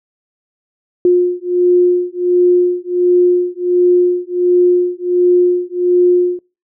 sine beating tone pair, 356 / 357.4 Hz, F4 / F4, +33 / +40 cents, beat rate 1.4 Hz, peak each -12 dBFS, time 1.05-6.39 s, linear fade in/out 2 ms, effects noise-tail reverb RT60 0.3 s tail -24 dB re dry

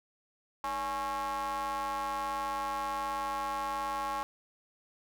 square ring-modulated tone, 130.81 Hz, C3, in tune, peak -30 dBFS, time 0.64-4.23 s, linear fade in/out 0 ms, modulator 965 Hz, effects none

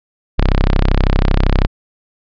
sawtooth tone, 32.7 Hz, C1, in tune, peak -6 dBFS, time 0.38-1.67 s, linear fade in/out 10 ms, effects resampled to 11025 Hz

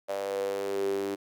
sawtooth tone with high-pass filter sweep, 98.8 Hz, G2, 14 cents sharp, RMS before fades -31 dBFS, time 0.08-1.16 s, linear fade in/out 20 ms, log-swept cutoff 580 to 340 Hz, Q 8.5, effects none

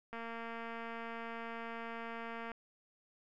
click train, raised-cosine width 0.5 ms, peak -30 dBFS, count 550, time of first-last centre 0.13-2.517 s, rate 230 Hz, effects none

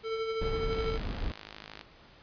square tone with tremolo, 446.4 Hz, A4, 25 cents sharp, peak -30 dBFS, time 0.03-0.99 s, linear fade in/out 50 ms, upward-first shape sine, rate 12 Hz, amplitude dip 40%
brown noise, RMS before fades -34 dBFS, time 0.41-1.32 s, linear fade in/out 5 ms
click train, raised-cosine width 0.2 ms, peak -25 dBFS, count 58, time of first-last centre 0.73-1.812 s, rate 52.7 Hz
effects pink hiss -56 dBFS RMS until 2.22 s + resampled to 11025 Hz

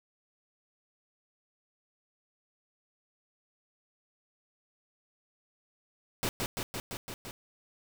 pink noise with echo, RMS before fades -31 dBFS, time 6.23-6.29 s, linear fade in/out 0 ms, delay 170 ms, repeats 6, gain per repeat -2 dB, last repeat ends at 7.31 s, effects none

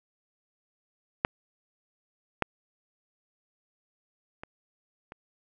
clicks, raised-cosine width 0.5 ms, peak -7 / -9 / -24 / -27 dBFS, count 4, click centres 1.249 / 2.423 / 4.435 / 5.121 s, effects none

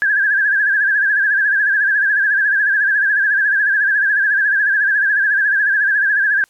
sine tone with vibrato, 1638 Hz, G#6, 24 cents flat, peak -12 dBFS, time 0.02-6.44 s, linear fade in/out 0 ms, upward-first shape sine, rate 14 Hz, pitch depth 85 cents each way, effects white hiss -56 dBFS RMS until 6.49 s + low-pass 12000 Hz 12 dB/octave

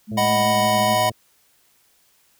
sine tone with vibrato, 210.8 Hz, G#3, 26 cents sharp, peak -25 dBFS, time 0.07-0.98 s, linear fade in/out 50 ms, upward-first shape triangle, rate 5.2 Hz, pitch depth 50 cents each way
harmonic tone, 111.4 Hz, A2, 22 cents sharp, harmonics 1 / 2 / 3 / 4 / 5 / 6, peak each -29 / -35 / -39 / -41 / -43 / -45 dBFS, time 0.11-1.12 s, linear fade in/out 10 ms
square chord, B major, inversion first, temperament equal, 622.3 / 740 / 987.8 Hz, D#5 / F#5 / B5, 0 / 0 / 0 cents, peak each -22 dBFS, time 0.17-1.1 s, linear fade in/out 10 ms
effects white hiss -60 dBFS RMS until 2.39 s

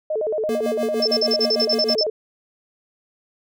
sine tone with vibrato, 520 Hz, C5, 11 cents flat, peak -20 dBFS, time 0.1-2.1 s, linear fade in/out 5 ms, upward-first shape square, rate 8.9 Hz, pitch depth 300 cents each way
square tone with tremolo, 233.8 Hz, A#3, 5 cents sharp, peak -24 dBFS, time 0.49-1.95 s, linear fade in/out 0 ms, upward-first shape sine, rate 6.5 Hz, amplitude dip 80%
sine tone bursts, 5290 Hz, E8, 5 cents sharp, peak -17 dBFS, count 11, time 1.02-2.035 s, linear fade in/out 5 ms, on 55 ms, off 41 ms
effects none

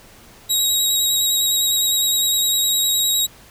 20% pulse tone with vibrato, 3816 Hz, A#7, 40 cents sharp, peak -10 dBFS, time 0.49-3.27 s, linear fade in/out 20 ms, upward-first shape sine, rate 9.8 Hz, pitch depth 17 cents each way, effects pink hiss -46 dBFS RMS until 3.5 s

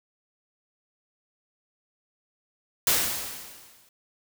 white noise with exponential decay, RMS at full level -20 dBFS, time 2.87-3.89 s, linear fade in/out 2 ms, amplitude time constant 220 ms, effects none

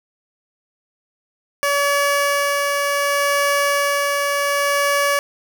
15% pulse tone with tremolo, 569 Hz, C#5, 45 cents sharp, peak -9 dBFS, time 1.63-5.19 s, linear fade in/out 0 ms, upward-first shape sine, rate 0.67 Hz, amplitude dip 25%, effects none

